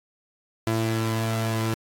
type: tone pair together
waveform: sawtooth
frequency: 112.24 / 336 Hz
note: A2 / E4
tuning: +35 / +33 cents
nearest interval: octave + perfect fifth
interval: 1898 cents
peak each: -20 / -25 dBFS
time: 0.67-1.74 s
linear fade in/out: 0 ms
effects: AAC 64 kbps